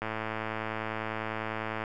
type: click train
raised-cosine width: 0.5 ms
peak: -18 dBFS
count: 201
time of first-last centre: 0.02-1.838 s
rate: 110 Hz
effects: none